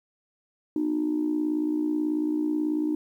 sine tone with amplitude modulation, 304.5 Hz, D#4, 37 cents flat, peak -19 dBFS, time 0.76-2.95 s, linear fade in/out 2 ms, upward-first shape sine, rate 58.3 Hz, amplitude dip 75%, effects tanh soft clip ceiling -17 dBFS + 10-bit

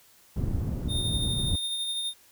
white low-pass noise, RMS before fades -29 dBFS, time 0.36-1.56 s, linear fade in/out 5 ms, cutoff 130 Hz, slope 12 dB/octave
square tone with tremolo, 3650 Hz, A#7, 37 cents flat, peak -28 dBFS, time 0.88-2.14 s, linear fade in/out 50 ms, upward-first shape sine, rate 12 Hz, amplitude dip 30%
effects white hiss -58 dBFS RMS until 2.31 s

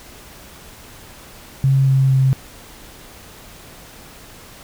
sine tone with pitch steps, 135.1 / 133.93 / 132.78 Hz, C#3 / C3 / C3, -44 / +41 / +26 cents, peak -11 dBFS, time 1.64-2.33 s, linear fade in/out 0 ms, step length 230 ms, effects pink hiss -41 dBFS RMS until 4.63 s

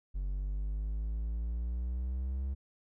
triangle exponential sweep, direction up, 46.25 to 68 Hz, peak -30 dBFS, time 0.14-2.55 s, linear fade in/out 20 ms, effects none

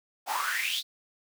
pink noise with high-pass filter sweep, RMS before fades -30 dBFS, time 0.26-0.83 s, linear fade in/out 50 ms, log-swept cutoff 730 to 4100 Hz, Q 7.8, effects none

